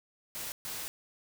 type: noise bursts at uneven times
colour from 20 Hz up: white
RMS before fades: -39 dBFS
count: 2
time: 0.35-0.52 / 0.65-0.88 s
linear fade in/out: 0 ms
effects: none

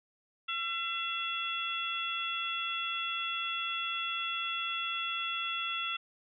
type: harmonic tone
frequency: 676 Hz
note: E5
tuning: 43 cents sharp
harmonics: 2 / 3 / 4 / 5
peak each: -37 / -45 / -36 / -37 dBFS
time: 0.48-5.97 s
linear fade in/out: 10 ms
effects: none

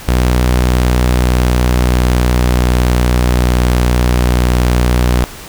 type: tone with pitch glide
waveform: sawtooth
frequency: 61.74 to 61.07 Hz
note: B1 to B1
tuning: 0 to -19 cents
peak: -5 dBFS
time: 0.08-5.24 s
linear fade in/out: 0 ms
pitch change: -19 cents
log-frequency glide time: 0.56-3.81 s
effects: pink hiss -31 dBFS RMS until 5.48 s

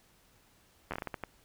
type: slowing click train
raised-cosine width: 0.5 ms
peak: -21 dBFS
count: 9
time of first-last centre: 0.91-1.237 s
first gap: 11 ms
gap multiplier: 1.36
effects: pink hiss -65 dBFS RMS until 1.44 s

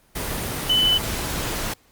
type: tone in noise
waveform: sine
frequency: 3007 Hz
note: F#7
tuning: 27 cents sharp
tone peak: -15 dBFS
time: 0.69-0.98 s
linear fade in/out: 10 ms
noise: pink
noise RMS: -27 dBFS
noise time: 0.15-1.74 s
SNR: +9 dB
effects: pink hiss -58 dBFS RMS until 1.91 s + Opus 24 kbps

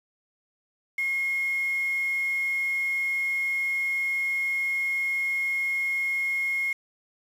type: tone with quantisation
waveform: sine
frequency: 2153 Hz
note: C7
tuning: 49 cents sharp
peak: -24 dBFS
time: 0.98-6.73 s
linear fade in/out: 5 ms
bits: 7
effects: low-pass 12000 Hz 12 dB/octave

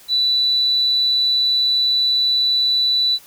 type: tone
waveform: sine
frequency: 3968 Hz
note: B7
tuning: 7 cents sharp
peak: -14 dBFS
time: 0.08-3.19 s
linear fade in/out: 50 ms
effects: white hiss -46 dBFS RMS until 3.26 s

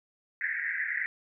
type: band-pass noise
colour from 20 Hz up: white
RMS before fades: -32 dBFS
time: 0.41-1.06 s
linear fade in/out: 0 ms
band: 1600 to 2100 Hz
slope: 96 dB/octave
effects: none

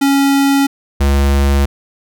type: tone pair in turn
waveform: square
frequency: 277.2 / 69.66 Hz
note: C#4 / C#2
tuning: 0 / +9 cents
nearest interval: 2 octaves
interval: 2391 cents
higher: first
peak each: -10 dBFS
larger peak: neither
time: 0.01-0.67 / 1-1.66 s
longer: neither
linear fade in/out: 10 ms
effects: none

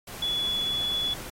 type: tone in noise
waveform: sine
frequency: 3414 Hz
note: G#7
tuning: 47 cents sharp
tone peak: -25 dBFS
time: 0.22-1.14 s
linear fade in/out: 5 ms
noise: pink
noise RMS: -40 dBFS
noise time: 0.07-1.3 s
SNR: +12 dB
effects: AAC 48 kbps

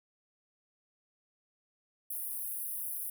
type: high-pass noise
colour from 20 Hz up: pink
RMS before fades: -38 dBFS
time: 2.1-3.1 s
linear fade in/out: 5 ms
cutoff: 9700 Hz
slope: 96 dB/octave
effects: none

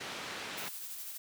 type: band-pass noise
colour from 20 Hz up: white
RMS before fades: -42 dBFS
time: 0-0.69 s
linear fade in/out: 10 ms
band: 140 to 3400 Hz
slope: 12 dB/octave
type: noise with tremolo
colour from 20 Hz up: blue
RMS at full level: -42 dBFS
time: 0.57-1.18 s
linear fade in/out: 10 ms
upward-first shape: sine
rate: 12 Hz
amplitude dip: 30%
effects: none

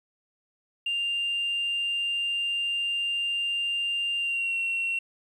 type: tone with pitch glide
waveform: sine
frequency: 2794 to 2729 Hz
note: F7 to F7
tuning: 0 to -41 cents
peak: -24 dBFS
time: 0.86-4.99 s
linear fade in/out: 5 ms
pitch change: -41 cents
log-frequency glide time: 4.18-4.56 s
effects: tanh soft clip ceiling -22 dBFS + 10-bit

